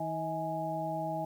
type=harmonic tone with a mistuned harmonic; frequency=160 Hz; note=D#3; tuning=49 cents sharp; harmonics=1 / 2 / 4 / 5; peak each=-39 / -41 / -36 / -36 dBFS; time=0-1.25 s; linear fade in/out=5 ms; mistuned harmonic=5; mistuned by=+65 cents; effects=10-bit